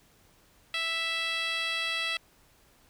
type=tone with band-pass filter; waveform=10% pulse; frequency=659.3 Hz; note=E5; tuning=in tune; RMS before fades=-31 dBFS; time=0.74-2.17 s; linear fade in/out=2 ms; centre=3000 Hz; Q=1.3; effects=pink hiss -62 dBFS RMS until 2.89 s